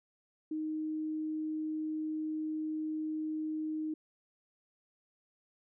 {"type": "tone", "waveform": "sine", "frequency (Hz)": 311.1, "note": "D#4", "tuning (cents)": 0, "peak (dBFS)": -33, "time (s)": [0.51, 3.94], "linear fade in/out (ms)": 5, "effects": []}